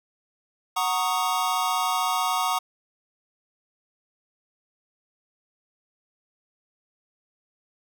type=chord; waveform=square; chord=D# minor seventh; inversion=first; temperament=equal with one note detuned; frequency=740 / 928.6 / 1108.7 / 1244.5 Hz; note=F#5 / A#5 / C#6 / D#6; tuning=0 / -7 / 0 / 0 cents; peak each=-29 dBFS; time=0.76-2.59 s; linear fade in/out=10 ms; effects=none